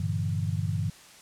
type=chord; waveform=sine; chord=E half-diminished seventh; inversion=first; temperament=equal with one note detuned; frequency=98 / 116.54 / 146.83 / 167.11 Hz; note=G2 / Bb2 / D3 / E3; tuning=0 / 0 / 0 / +24 cents; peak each=-29 / -33 / -32 / -33 dBFS; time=0-0.9 s; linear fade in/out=5 ms; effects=white hiss -51 dBFS RMS until 1.21 s + low-pass 9000 Hz 12 dB/octave